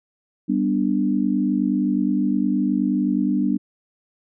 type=chord; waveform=sine; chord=G major; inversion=none; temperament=equal with one note detuned; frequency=196 / 246.9 / 295.2 Hz; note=G3 / B3 / D4; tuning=0 / 0 / +9 cents; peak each=-22 dBFS; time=0.48-3.58 s; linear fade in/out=20 ms; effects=none